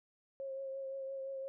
sine tone with vibrato, 539 Hz, C#5, 49 cents flat, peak -39 dBFS, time 0.4-1.48 s, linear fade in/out 0 ms, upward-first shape triangle, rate 5.8 Hz, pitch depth 25 cents each way, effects none

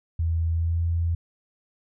sine tone with pitch glide, 82.41 to 84.19 Hz, E2 to E2, 0 to +37 cents, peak -21 dBFS, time 0.19-1.15 s, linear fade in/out 5 ms, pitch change +37 cents, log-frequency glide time 0.51-0.8 s, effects none

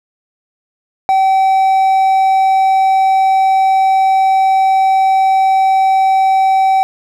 triangle tone, 768 Hz, G5, 36 cents flat, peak -6 dBFS, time 1.09-6.83 s, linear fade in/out 0 ms, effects none

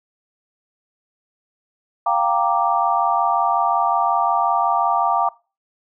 sine chord, G minor seventh, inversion third, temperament equal, 698.5 / 784 / 932.3 / 1174.7 Hz, F5 / G5 / Bb5 / D6, 0 / 0 / 0 / 0 cents, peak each -21 dBFS, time 2.06-5.29 s, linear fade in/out 5 ms, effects noise-tail reverb RT60 0.3 s tail -21 dB re dry

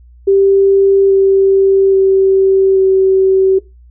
sine tone with pitch steps, 392 / 388.6 / 385.3 / 381.9 Hz, G4 / G4 / G4 / G4, 0 / -15 / -30 / -45 cents, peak -6 dBFS, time 0.27-3.59 s, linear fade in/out 10 ms, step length 830 ms, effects noise-tail reverb RT60 0.2 s tail -18 dB re dry + added 60 Hz sine -38 dBFS peak until 3.9 s

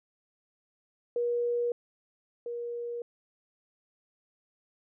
sine tone pair in turn, 478.7 / 475.1 Hz, A#4 / A#4, +46 / +33 cents, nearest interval unison, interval 13 cents, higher first, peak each -26 / -33 dBFS, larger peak first, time 1.16-1.72 / 2.46-3.02 s, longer neither, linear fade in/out 2 ms, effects none

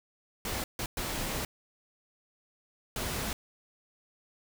pink noise bursts at uneven times, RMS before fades -34 dBFS, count 4, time 0.45-0.64 / 0.79-0.86 / 0.97-1.45 / 2.96-3.33 s, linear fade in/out 2 ms, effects none

